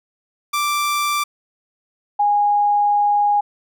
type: tone pair in turn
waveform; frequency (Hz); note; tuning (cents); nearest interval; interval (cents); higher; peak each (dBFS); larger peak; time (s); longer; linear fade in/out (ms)
sawtooth / sine; 1174.7 / 823.2; D6 / G#5; 0 / -16; tritone; 616; first; -14 / -13; second; 0.53-1.24 / 2.19-3.41; second; 10
effects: none